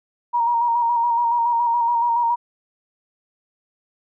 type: tone with vibrato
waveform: sine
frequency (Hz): 943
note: A#5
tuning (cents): +20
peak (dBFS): -16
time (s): 0.33-2.36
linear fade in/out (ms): 20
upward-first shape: square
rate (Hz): 7.1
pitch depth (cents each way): 28
effects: none